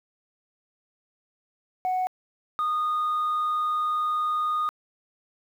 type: tone pair in turn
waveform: sine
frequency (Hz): 740 / 1230.9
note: F#5 / D#6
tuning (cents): 0 / -19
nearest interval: major sixth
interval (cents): 881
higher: second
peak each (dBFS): -21 / -21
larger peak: neither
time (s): 1.85-2.07 / 2.59-4.69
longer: second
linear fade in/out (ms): 0
effects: tanh soft clip ceiling -21 dBFS + 9-bit